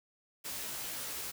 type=noise with comb filter; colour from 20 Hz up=white; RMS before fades=-40 dBFS; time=0.44-1.32 s; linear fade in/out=20 ms; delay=16 ms; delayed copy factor=+0.8; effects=none